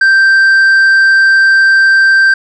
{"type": "tone with tanh clipping", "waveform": "sine", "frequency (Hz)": 1568, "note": "G6", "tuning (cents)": 0, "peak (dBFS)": -5, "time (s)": [0.01, 2.34], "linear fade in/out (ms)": 5, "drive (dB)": 4, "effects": []}